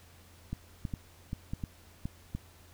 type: clicks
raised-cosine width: 5 ms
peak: -22 dBFS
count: 8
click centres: 0.53 / 0.852 / 0.938 / 1.331 / 1.535 / 1.638 / 2.055 / 2.35 s
effects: added 86 Hz sine -57 dBFS peak until 2.73 s + pink hiss -59 dBFS RMS until 2.73 s